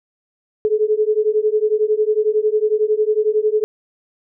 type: beating tone pair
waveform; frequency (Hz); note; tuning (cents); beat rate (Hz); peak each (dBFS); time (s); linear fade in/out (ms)
sine; 423 / 434; G#4 / A4; +32 / -24; 11; -17; 0.65-3.64; 0
effects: none